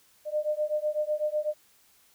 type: beating tone pair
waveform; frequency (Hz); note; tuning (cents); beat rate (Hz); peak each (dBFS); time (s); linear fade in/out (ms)
sine; 601 / 609; D5 / D#5; +40 / -37; 8; -29; 0.25-1.54; 50
effects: white hiss -62 dBFS RMS until 2.14 s